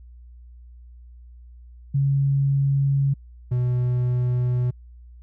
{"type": "tone pair in turn", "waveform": ["sine", "triangle"], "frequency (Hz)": [138.59, 123.82], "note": ["C#3", "B2"], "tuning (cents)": [0, 5], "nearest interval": "major second", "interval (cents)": 195, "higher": "first", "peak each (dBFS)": -17, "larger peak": "neither", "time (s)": [[1.94, 3.14], [3.51, 4.71]], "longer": "neither", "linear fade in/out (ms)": 10, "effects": ["added 60 Hz sine -42 dBFS peak until 5.22 s"]}